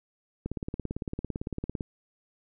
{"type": "click train", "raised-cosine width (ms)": 3, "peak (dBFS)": -19, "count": 25, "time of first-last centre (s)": [0.46, 1.808], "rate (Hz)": 17.8, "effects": []}